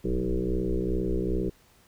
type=tone with frequency modulation; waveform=sine; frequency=185 Hz; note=F#3; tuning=in tune; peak=-24 dBFS; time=0.04-1.5 s; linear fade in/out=10 ms; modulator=62.5 Hz; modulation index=4.1; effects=pink hiss -60 dBFS RMS until 1.87 s